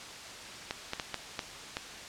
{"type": "clicks", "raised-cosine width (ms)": 0.2, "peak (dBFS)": -15, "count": 6, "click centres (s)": [0.709, 0.934, 0.998, 1.143, 1.392, 1.769], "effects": ["white hiss -44 dBFS RMS until 2.08 s", "low-pass 6000 Hz 12 dB/octave"]}